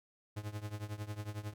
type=tone with tremolo; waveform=45% pulse; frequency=105 Hz; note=G#2; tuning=19 cents sharp; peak=-36 dBFS; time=0.36-1.54 s; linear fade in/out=10 ms; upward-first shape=triangle; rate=11 Hz; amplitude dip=90%; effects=none